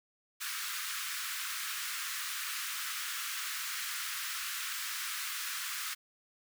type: high-pass noise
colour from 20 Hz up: pink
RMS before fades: -38 dBFS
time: 0.4-5.95 s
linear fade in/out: 20 ms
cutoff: 1200 Hz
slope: 48 dB/octave
effects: none